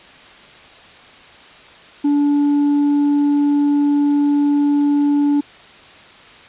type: tone with tanh clipping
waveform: sine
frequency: 288.9 Hz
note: D4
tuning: 28 cents flat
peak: -13 dBFS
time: 2.04-5.41 s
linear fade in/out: 10 ms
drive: 3 dB
effects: white hiss -42 dBFS RMS until 6.48 s + resampled to 8000 Hz